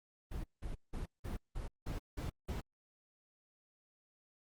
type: noise bursts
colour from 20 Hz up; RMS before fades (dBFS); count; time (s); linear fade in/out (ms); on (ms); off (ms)
brown; -40; 8; 0.31-2.61; 10; 130; 180
effects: Opus 24 kbps